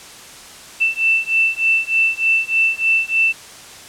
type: beating tone pair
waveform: sine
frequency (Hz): 2664 / 2667.3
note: E7 / E7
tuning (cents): +18 / +20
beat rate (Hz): 3.3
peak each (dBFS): -17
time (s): 0.8-3.33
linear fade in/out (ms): 20
effects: white hiss -38 dBFS RMS until 3.88 s + low-pass 9000 Hz 12 dB/octave